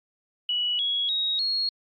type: tone with pitch steps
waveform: sine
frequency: 2937 / 3335 / 3787 / 4300 Hz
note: F#7 / G#7 / A#7 / C8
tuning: -13 / +7 / +27 / +47 cents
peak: -23 dBFS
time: 0.49-1.69 s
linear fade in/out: 2 ms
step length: 300 ms
effects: Opus 48 kbps